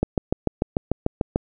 click train, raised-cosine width 2 ms, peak -6 dBFS, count 10, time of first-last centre 0.03-1.359 s, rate 6.77 Hz, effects none

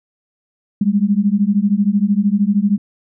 sine beating tone pair, 196.9 / 209.9 Hz, G3 / G#3, +8 / +19 cents, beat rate 13 Hz, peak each -15 dBFS, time 0.81-2.78 s, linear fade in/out 5 ms, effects none

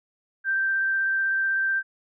sine tone with vibrato, 1568 Hz, G6, in tune, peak -21 dBFS, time 0.44-1.83 s, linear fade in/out 50 ms, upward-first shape sine, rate 16 Hz, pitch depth 9 cents each way, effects none

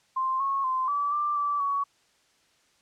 sine tone with pitch steps, 1048 / 1096 / 1037 / 1153 / 1181 / 1160 / 1123 Hz, C6 / C#6 / C6 / D6 / D6 / D6 / C#6, +2 / -20 / -16 / -32 / +9 / -22 / +22 cents, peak -24 dBFS, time 0.16-1.84 s, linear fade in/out 10 ms, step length 240 ms, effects white hiss -65 dBFS RMS until 2.81 s + low-pass 7000 Hz 12 dB/octave

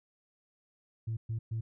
sine tone bursts, 112.4 Hz, A2, 37 cents sharp, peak -30 dBFS, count 3, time 1.07-1.61 s, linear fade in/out 10 ms, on 100 ms, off 120 ms, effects tanh soft clip ceiling -29 dBFS

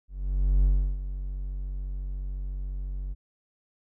triangle tone with ADSR envelope, 47.05 Hz, F#1, 30 cents sharp, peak -15 dBFS, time 0.08-3.15 s, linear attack 560 ms, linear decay 330 ms, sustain -13 dB, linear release 31 ms, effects none

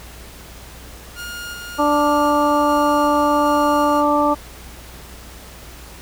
sawtooth tone with tremolo, 1418 Hz, F6, 26 cents sharp, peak -25 dBFS, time 1.15-4.04 s, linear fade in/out 50 ms, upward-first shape square, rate 1.3 Hz, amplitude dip 25%
harmonic tone, 293.7 Hz, D4, in tune, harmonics 1 / 2 / 3 / 4, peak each -19 / -19 / -19 / -19 dBFS, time 1.78-4.35 s, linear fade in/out 20 ms
effects added 60 Hz sine -40 dBFS peak until 6.01 s + pink hiss -40 dBFS RMS until 6.01 s

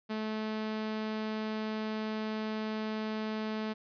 sawtooth tone, 216.9 Hz, A3, 25 cents flat, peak -29 dBFS, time 0.09-3.74 s, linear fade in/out 20 ms, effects resampled to 11025 Hz

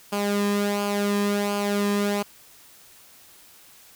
sawtooth tone with flanger, 203.6 Hz, G#3, 34 cents flat, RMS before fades -24 dBFS, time 0.12-2.23 s, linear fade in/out 10 ms, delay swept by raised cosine 0.52 to 1.41 ms, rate 1.4 Hz, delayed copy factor -0.6, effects white hiss -51 dBFS RMS until 3.95 s

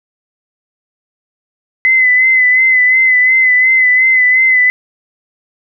sine tone with vibrato, 2030 Hz, B6, 47 cents sharp, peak -6 dBFS, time 1.85-4.7 s, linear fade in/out 0 ms, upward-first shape sine, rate 2.8 Hz, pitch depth 35 cents each way, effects none

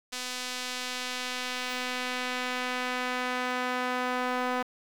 sawtooth tone with band-pass filter sweep, 250.9 Hz, B3, 28 cents sharp, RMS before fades -32 dBFS, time 0.12-4.63 s, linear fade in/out 10 ms, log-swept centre 5200 to 1100 Hz, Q 0.83, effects 8-bit

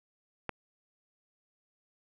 click, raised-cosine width 0.5 ms, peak -18 dBFS, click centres 0.493 s, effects none

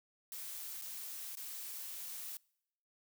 blue noise with dropouts, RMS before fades -45 dBFS, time 0.32-2.37 s, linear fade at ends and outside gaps 1 ms, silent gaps 0.815-0.82 / 1.353-1.371 s, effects noise-tail reverb RT60 0.8 s tail -26 dB re dry

